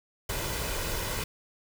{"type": "noise with comb filter", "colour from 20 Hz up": "pink", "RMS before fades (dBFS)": -32, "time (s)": [0.29, 1.24], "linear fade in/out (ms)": 5, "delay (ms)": 2, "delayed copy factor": 0.5, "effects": []}